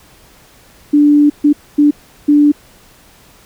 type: tone bursts at uneven times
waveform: sine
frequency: 293.2 Hz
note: D4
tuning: 3 cents flat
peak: -5 dBFS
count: 4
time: 0.93-1.3 / 1.44-1.53 / 1.78-1.91 / 2.28-2.52 s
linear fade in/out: 10 ms
effects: pink hiss -45 dBFS RMS until 3.45 s